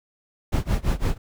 brown noise with tremolo, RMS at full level -19 dBFS, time 0.52-1.18 s, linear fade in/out 10 ms, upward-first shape sine, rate 5.9 Hz, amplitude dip 95%, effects none

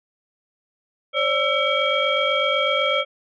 sine tone cluster, 539 / 587 / 1329 / 2272 / 3237 Hz, C#5 / D5 / E6 / C#7 / G#7, -49 / -1 / +14 / +42 / -45 cents, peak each -24 dBFS, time 1.13-3.05 s, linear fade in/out 50 ms, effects tanh soft clip ceiling -7 dBFS

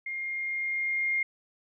sine tone with level ramp, 2124 Hz, C7, 25 cents sharp, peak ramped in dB -32 to -24 dBFS, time 0.06-1.23 s, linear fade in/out 5 ms, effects none

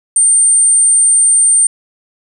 sine tone, 8870 Hz, C#9, in tune, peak -6 dBFS, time 0.16-1.67 s, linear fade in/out 2 ms, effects none

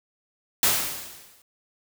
white noise with exponential decay, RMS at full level -18 dBFS, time 0.63-1.42 s, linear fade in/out 2 ms, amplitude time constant 170 ms, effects none

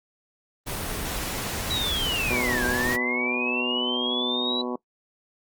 pink noise, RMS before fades -30 dBFS, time 0.66-2.97 s, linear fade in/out 20 ms
sine linear two-way sweep, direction down then up, 3953 to 1568 to 3953 Hz, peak -25 dBFS, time 1.7-4.62 s, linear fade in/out 10 ms, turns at 2.65 s
harmonic tone, 123.47 Hz, B2, in tune, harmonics 2 / 3 / 4 / 5 / 6 / 7 / 8 / 9, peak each -30 / -32 / -35 / -39 / -41 / -41 / -39 / -40 dBFS, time 2.3-4.76 s, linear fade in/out 5 ms
effects noise-tail reverb RT60 0.1 s tail -21 dB re dry + Opus 24 kbps

